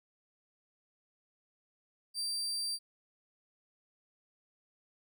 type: tone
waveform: 35% pulse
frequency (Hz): 4700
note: D8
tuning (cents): +1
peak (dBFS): -32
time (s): 2.14-2.79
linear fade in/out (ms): 50
effects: none